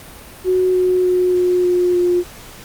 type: tone with pitch steps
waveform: sine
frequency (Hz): 369.1 / 366.1 / 363.2 / 360.3 / 357.4 / 354.5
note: F#4 / F#4 / F#4 / F#4 / F4 / F4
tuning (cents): -4 / -18 / -32 / -46 / +40 / +26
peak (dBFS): -12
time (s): 0.44-2.24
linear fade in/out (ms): 50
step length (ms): 300
effects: pink hiss -38 dBFS RMS until 2.64 s + Opus 48 kbps